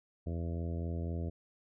harmonic tone, 84 Hz, E2, 33 cents sharp, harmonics 1 / 2 / 3 / 4 / 5 / 6 / 7 / 8, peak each -35 / -41 / -45 / -47 / -49 / -51 / -52 / -53 dBFS, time 0.26-1.3 s, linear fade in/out 10 ms, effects none

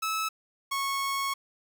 sawtooth tone pair in turn, 1300 / 1100.4 Hz, E6 / C#6, -24 / -13 cents, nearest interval minor third, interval 289 cents, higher first, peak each -24 dBFS, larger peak neither, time 0.02-0.29 / 0.71-1.34 s, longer second, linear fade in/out 10 ms, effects 9-bit

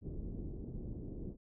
pink low-pass noise, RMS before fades -43 dBFS, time 0.01-1.37 s, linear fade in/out 50 ms, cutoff 380 Hz, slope 24 dB/octave, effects none

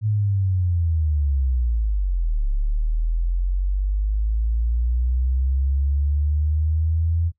sine linear two-way sweep, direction down then up, 108.9 to 34.65 to 84.6 Hz, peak -18 dBFS, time 0.01-7.32 s, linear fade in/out 50 ms, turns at 2.47 s, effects noise-tail reverb RT60 0.1 s tail -17 dB re dry

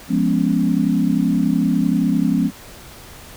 sine chord, C# dominant seventh, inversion first, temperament equal, 174.61 / 207.7 / 246.9 / 277.2 Hz, E#3 / G#3 / B3 / C#4, 0 / 0 / 0 / 0 cents, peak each -20 dBFS, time 0.08-2.51 s, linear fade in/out 50 ms, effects pink hiss -40 dBFS RMS until 3.36 s

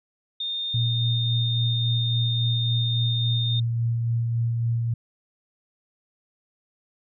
sine tone, 3645 Hz, A#7, 40 cents flat, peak -26 dBFS, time 0.4-3.6 s, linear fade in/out 5 ms
sine tone with tremolo, 116.54 Hz, A#2, in tune, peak -20 dBFS, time 0.74-4.94 s, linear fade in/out 5 ms, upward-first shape sine, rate 3.6 Hz, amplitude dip 25%
effects none

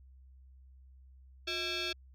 sine tone with frequency modulation, 357 Hz, F4, 38 cents sharp, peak -31 dBFS, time 1.47-1.93 s, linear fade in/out 10 ms, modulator 993 Hz, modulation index 4.4, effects tanh soft clip ceiling -31 dBFS + added 65 Hz sine -54 dBFS peak until 2.14 s

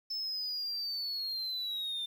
sine linear sweep, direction down, 5274 to 3575 Hz, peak -31 dBFS, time 0.1-2.06 s, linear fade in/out 10 ms, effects tanh soft clip ceiling -33 dBFS + 10-bit

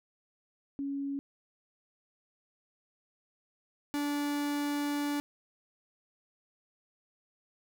sine / 45% pulse tone pair in turn, 278.7 / 290 Hz, C#4 / D4, +9 / -22 cents, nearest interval minor second, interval 69 cents, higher second, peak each -32 / -30 dBFS, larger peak second, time 0.79-1.19 / 3.94-5.2 s, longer second, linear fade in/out 0 ms, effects none

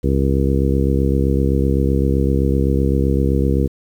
harmonic tone, 67.8 Hz, C#2, 38 cents flat, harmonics 1 / 2 / 3 / 4 / 5 / 6 / 7, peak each -17 / -20 / -22 / -23 / -24 / -25 / -25 dBFS, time 0.03-3.68 s, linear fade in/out 20 ms, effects 8-bit

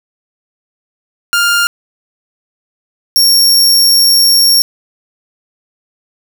sawtooth tone pair in turn, 1403 / 5522 Hz, F6 / F8, +8 / -20 cents, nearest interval 2 octaves, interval 2372 cents, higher second, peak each -5 / -3 dBFS, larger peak second, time 1.33-1.67 / 3.16-4.62 s, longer second, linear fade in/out 0 ms, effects none

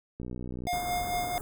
click train, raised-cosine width 3 ms, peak -25 dBFS, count 30, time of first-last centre 0.2-0.67 s, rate 61.7 Hz
square tone with tremolo, 711 Hz, F5, 31 cents sharp, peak -28 dBFS, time 0.67-1.38 s, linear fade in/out 0 ms, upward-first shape sine, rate 4.5 Hz, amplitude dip 45%
pink band-stop noise, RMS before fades -38 dBFS, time 0.73-1.41 s, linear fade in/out 0 ms, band 1500 to 7400 Hz, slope 48 dB/octave
effects none

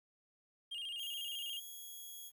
triangle tone with vibrato, 3015 Hz, F#7, 32 cents sharp, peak -39 dBFS, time 0.71-1.6 s, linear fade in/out 10 ms, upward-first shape square, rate 14 Hz, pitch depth 100 cents each way
5% pulse tone, 3322 Hz, G#7, in tune, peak -39 dBFS, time 0.97-2.32 s, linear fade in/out 50 ms
effects 12-bit

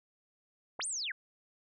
sine linear two-way sweep, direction up then down, 58.27 to 9310 to 1415 Hz, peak -34 dBFS, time 0.79-1.12 s, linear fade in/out 5 ms, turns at 0.86 s, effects none

